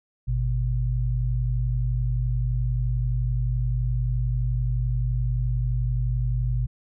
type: tone pair together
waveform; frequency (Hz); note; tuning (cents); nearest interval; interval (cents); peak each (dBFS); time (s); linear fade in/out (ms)
sine; 51.91 / 123.47; G#1 / B2; 0 / 0; octave + minor third; 1500; -24; 0.27-6.67; 20
effects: none